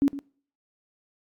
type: tone with echo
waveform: sine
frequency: 280 Hz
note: C#4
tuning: 18 cents sharp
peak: -17 dBFS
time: 0.02-0.08 s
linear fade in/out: 0 ms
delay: 110 ms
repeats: 1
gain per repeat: -14 dB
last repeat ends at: 0.19 s
effects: noise-tail reverb RT60 0.5 s tail -24 dB re dry + AAC 64 kbps